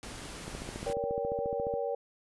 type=noise; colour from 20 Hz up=pink; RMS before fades=-43 dBFS; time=0.03-0.93 s; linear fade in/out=0 ms
type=click train; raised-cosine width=2 ms; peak=-26 dBFS; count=19; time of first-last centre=0.48-1.739 s; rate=14.3 Hz
type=chord; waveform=sine; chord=G diminished; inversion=first; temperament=just; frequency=470.4 / 564.5 / 784 Hz; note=Bb4 / Db5 / G5; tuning=+16 / +31 / 0 cents; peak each=-33 / -34 / -38 dBFS; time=0.86-1.95 s; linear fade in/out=5 ms
effects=resampled to 24000 Hz